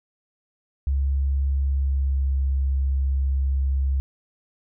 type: tone with pitch glide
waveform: sine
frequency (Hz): 68.6 to 67.58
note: C#2 to C#2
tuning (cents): -17 to -43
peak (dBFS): -19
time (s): 0.87-4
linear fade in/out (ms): 0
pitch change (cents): -26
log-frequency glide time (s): 1.62-2.33
effects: none